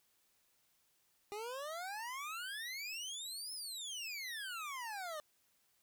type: exponential two-way sweep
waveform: 25% pulse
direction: up then down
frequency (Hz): 401.2 to 5274 to 591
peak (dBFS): -38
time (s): 1.32-5.2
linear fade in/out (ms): 0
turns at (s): 3.53
effects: white hiss -75 dBFS RMS until 5.82 s